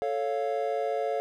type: chord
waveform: triangle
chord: A augmented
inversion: none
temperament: equal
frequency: 440 / 554.4 / 698.5 Hz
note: A4 / C#5 / E#5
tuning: 0 / 0 / 0 cents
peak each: -29 dBFS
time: 0.02-1.2 s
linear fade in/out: 0 ms
effects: none